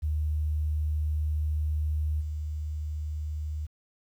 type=tone with level steps; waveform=sine; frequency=76.2 Hz; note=D#2; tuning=36 cents flat; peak=-25 / -30 dBFS; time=0.02-3.67 s; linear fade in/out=20 ms; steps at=2.2 s; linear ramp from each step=20 ms; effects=10-bit